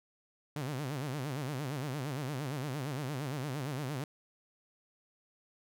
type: tone with vibrato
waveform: sawtooth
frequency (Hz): 138.59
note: C#3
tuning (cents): 0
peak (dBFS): -31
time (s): 0.56-4.04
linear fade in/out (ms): 2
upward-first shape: sine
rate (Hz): 8.7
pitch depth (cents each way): 180
effects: none